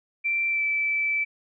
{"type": "tone with pitch glide", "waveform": "sine", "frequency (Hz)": [2349, 2318], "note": ["D7", "D7"], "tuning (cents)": [0, -23], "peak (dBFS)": -22, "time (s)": [0.24, 1.25], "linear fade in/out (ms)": 20, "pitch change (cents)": -23, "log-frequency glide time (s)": [0.48, 0.63], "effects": []}